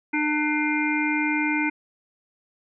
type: harmonic tone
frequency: 300 Hz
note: D4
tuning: 37 cents sharp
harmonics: 1 / 3 / 5 / 7 / 8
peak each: -24 / -30 / -31 / -27 / -29 dBFS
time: 0.13-1.7 s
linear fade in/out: 10 ms
effects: none